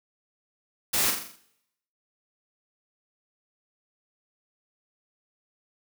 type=noise with echo; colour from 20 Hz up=white; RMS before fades=-25 dBFS; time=0.93-1.11 s; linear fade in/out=10 ms; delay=42 ms; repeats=6; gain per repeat=-5 dB; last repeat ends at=1.362 s; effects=noise-tail reverb RT60 0.8 s tail -18 dB re dry